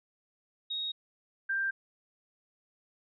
sine tone pair in turn, 3760 / 1580.9 Hz, A#7 / G6, +14 / +14 cents, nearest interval octave + minor third, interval 1500 cents, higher first, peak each -32 / -28 dBFS, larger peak second, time 0.7-0.92 / 1.49-1.71 s, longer neither, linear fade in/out 10 ms, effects none

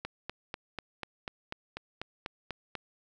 click train, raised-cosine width 0.3 ms, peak -20 dBFS, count 12, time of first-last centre 0.05-2.753 s, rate 4.07 Hz, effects none

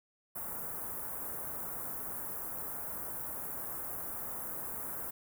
white band-stop noise, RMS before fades -40 dBFS, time 0.35-5.11 s, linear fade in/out 10 ms, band 1400 to 11000 Hz, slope 24 dB/octave, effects none

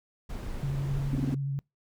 brown noise, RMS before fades -36 dBFS, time 0.29-1.35 s, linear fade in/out 10 ms
sine tone with vibrato, 138.59 Hz, C#3, in tune, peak -28 dBFS, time 0.63-1.59 s, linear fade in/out 0 ms, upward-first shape sine, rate 12 Hz, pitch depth 21 cents each way
sine tone bursts, 261.6 Hz, C4, in tune, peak -26 dBFS, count 5, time 1.13-1.344 s, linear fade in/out 2 ms, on 22 ms, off 26 ms
effects noise-tail reverb RT60 0.2 s tail -26 dB re dry

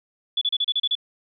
sine tone bursts, 3441 Hz, A7, 39 cents flat, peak -19 dBFS, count 8, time 0.37-0.953 s, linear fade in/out 5 ms, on 44 ms, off 33 ms, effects none

